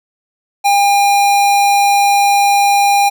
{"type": "tone", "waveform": "square", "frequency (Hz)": 805, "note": "G5", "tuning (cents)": 46, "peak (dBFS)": -9, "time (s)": [0.64, 3.1], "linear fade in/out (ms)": 20, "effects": []}